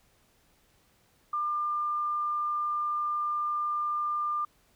sine tone, 1198 Hz, D6, 34 cents sharp, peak -27 dBFS, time 1.33-4.45 s, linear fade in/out 5 ms, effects pink hiss -66 dBFS RMS until 4.75 s

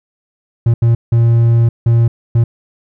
triangle tone bursts at uneven times, 116.54 Hz, A#2, in tune, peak -5 dBFS, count 5, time 0.66-0.74 / 0.82-0.95 / 1.12-1.69 / 1.86-2.08 / 2.35-2.44 s, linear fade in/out 5 ms, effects none

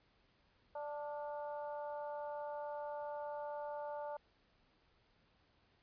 harmonic tone with a mistuned harmonic, 294.1 Hz, D4, 3 cents sharp, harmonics 2 / 3 / 4 / 5, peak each -43 / -45 / -56 / -58 dBFS, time 0.75-4.17 s, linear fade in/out 5 ms, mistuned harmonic 5, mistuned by -40 cents, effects pink hiss -73 dBFS RMS until 5.82 s + resampled to 11025 Hz

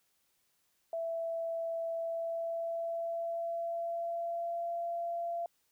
sine tone with pitch glide, 663 to 683.6 Hz, E5 to F5, +10 to -37 cents, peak -33 dBFS, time 0.93-5.46 s, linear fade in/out 2 ms, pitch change +53 cents, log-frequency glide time 1.94-4.7 s, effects white hiss -75 dBFS RMS until 5.71 s

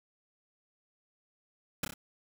pink noise with echo, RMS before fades -31 dBFS, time 1.83-1.85 s, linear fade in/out 5 ms, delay 30 ms, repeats 3, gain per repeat -5 dB, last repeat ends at 1.94 s, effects none

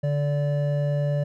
triangle tone pair together, 145 / 580 Hz, D3 / D5, -22 / -22 cents, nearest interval 2 octaves, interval 2400 cents, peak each -20 / -26 dBFS, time 0.03-1.24 s, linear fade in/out 10 ms, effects none

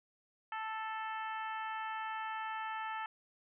harmonic tone with a mistuned harmonic, 440 Hz, A4, in tune, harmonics 2 / 3 / 4 / 5 / 6 / 7, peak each -40 / -43 / -45 / -52 / -51 / -55 dBFS, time 0.52-3.06 s, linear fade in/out 2 ms, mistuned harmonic 5, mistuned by -18 cents, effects none

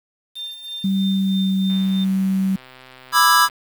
sine tone with tremolo, 3600 Hz, A7, 39 cents sharp, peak -26 dBFS, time 0.35-2.05 s, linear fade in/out 20 ms, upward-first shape triangle, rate 3.1 Hz, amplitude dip 75%
sine tone with pitch glide, 193.6 to 191.27 Hz, G3 to G3, -21 to -42 cents, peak -16 dBFS, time 0.84-2.56 s, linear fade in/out 5 ms, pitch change -21 cents, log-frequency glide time 1.1-1.48 s
click train, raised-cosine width 0.3 ms, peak -26 dBFS, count 233, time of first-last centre 1.7-3.498 s, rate 129 Hz
square chord, E dominant seventh, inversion second, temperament just, 988.9 / 1186.7 / 1318.5 / 1648.1 Hz, B5 / D6 / E6 / G#6, +2 / +18 / 0 / -14 cents, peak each -18 dBFS, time 3.12-3.49 s, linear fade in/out 50 ms
effects 7-bit

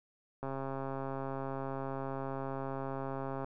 click train, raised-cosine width 1 ms, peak -25 dBFS, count 408, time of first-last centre 0.43-3.445 s, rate 135 Hz, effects none

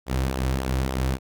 sawtooth tone with flanger, 65.41 Hz, C2, in tune, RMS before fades -25 dBFS, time 0.06-1.19 s, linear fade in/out 50 ms, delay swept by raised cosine 0.43 to 4.93 ms, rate 3.5 Hz, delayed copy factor -0.5, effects none

